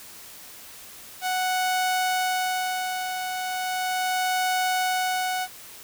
sawtooth tone with tremolo, 740 Hz, F#5, in tune, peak -18 dBFS, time 1.21-5.48 s, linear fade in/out 50 ms, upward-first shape sine, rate 0.37 Hz, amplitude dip 50%, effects white hiss -44 dBFS RMS until 5.83 s

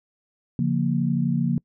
sine chord, Bb minor, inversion first, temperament equal with one note detuned, 141.91 / 174.61 / 233.1 Hz, Db3 / F3 / Bb3, +41 / 0 / 0 cents, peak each -24 dBFS, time 0.59-1.58 s, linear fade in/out 2 ms, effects noise-tail reverb RT60 0.1 s tail -26 dB re dry

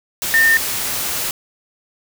sine tone in noise, 1814 Hz, A#6, 48 cents flat, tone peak -10 dBFS, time 0.34-0.57 s, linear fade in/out 0 ms, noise white, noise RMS -22 dBFS, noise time 0.22-1.31 s, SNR +9 dB, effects none

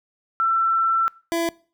sine / 25% pulse tone pair in turn, 1341 / 335.2 Hz, E6 / E4, +29 / +29 cents, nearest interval 2 octaves, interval 2400 cents, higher first, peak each -17 dBFS, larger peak neither, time 0.4-1.08 / 1.32-1.49 s, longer first, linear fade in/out 0 ms, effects noise-tail reverb RT60 0.4 s tail -23 dB re dry

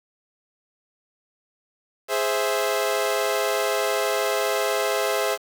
sawtooth chord, Ab augmented, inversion none, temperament equal, 415.3 / 523.3 / 659.3 Hz, Ab4 / C5 / E5, 0 / 0 / 0 cents, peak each -22 dBFS, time 2.08-5.38 s, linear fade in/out 50 ms, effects 7-bit

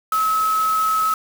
sine tone in noise, 1290 Hz, E6, 38 cents flat, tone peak -16 dBFS, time 0.12-1.14 s, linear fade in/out 2 ms, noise white, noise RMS -32 dBFS, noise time 0.12-1.14 s, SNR +13 dB, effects none

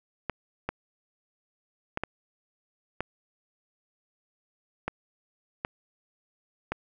clicks, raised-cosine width 0.5 ms, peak -14 dBFS, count 8, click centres 0.297 / 0.69 / 1.974 / 2.036 / 3.006 / 4.88 / 5.649 / 6.72 s, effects none

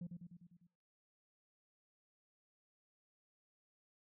sine tone with echo, 174.61 Hz, F3, in tune, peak -40 dBFS, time 0.01-0.07 s, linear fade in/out 5 ms, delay 100 ms, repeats 6, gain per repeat -4 dB, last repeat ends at 0.67 s, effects noise-tail reverb RT60 0.8 s tail -26 dB re dry + tanh soft clip ceiling -41 dBFS

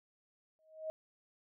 sine tone with exponential growth, 631 Hz, D#5, 24 cents sharp, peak -34 dBFS, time 0.59-0.9 s, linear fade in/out 0 ms, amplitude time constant 67 ms, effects none

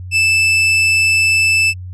40% pulse tone, 2637 Hz, E7, in tune, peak -9 dBFS, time 0.11-1.74 s, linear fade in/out 50 ms, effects added 91 Hz sine -26 dBFS peak until 1.93 s + resampled to 22050 Hz

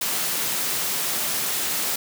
white high-pass noise, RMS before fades -25 dBFS, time 0.01-1.96 s, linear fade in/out 5 ms, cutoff 110 Hz, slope 24 dB/octave, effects none

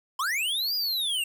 square linear two-way sweep, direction up then down, 987.8 to 4952 to 2700 Hz, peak -26 dBFS, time 0.19-1.24 s, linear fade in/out 5 ms, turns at 0.75 s, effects 9-bit

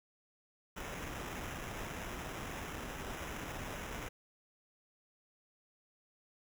pink noise with sample-and-hold, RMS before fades -43 dBFS, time 0.76-4.09 s, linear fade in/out 10 ms, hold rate 4410 Hz, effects none

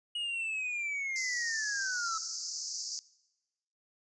triangle linear sweep, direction down, 2900 to 1293 Hz, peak -31 dBFS, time 0.15-2.18 s, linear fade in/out 5 ms
pink band-pass noise, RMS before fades -39 dBFS, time 1.16-2.99 s, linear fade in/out 0 ms, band 4700 to 7000 Hz, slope 96 dB/octave
effects noise-tail reverb RT60 1.0 s tail -21 dB re dry + resampled to 22050 Hz

